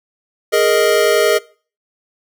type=chord; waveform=square; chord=Ab suspended second; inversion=none; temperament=equal; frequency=415.3 / 466.2 / 622.3 Hz; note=Ab4 / Bb4 / Eb5; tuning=0 / 0 / 0 cents; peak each=-16 dBFS; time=0.52-1.39 s; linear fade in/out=20 ms; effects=noise-tail reverb RT60 0.4 s tail -22 dB re dry